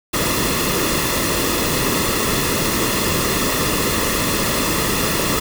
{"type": "noise with comb filter", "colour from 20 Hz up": "pink", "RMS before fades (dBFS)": -19, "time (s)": [0.13, 5.4], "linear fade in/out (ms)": 10, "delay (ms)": 1.3, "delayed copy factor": -0.6, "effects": []}